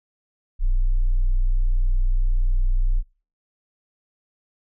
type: tone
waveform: sine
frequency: 30.76 Hz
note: B0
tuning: 6 cents flat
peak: -14 dBFS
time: 0.59-3.03 s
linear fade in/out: 50 ms
effects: noise-tail reverb RT60 0.4 s tail -23 dB re dry + tanh soft clip ceiling -14 dBFS